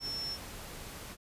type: tone in noise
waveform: sine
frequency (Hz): 5400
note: E8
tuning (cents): +41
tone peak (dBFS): -35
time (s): 0-0.38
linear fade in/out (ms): 50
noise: pink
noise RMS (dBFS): -45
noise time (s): 0-1.17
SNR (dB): +7
effects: resampled to 32000 Hz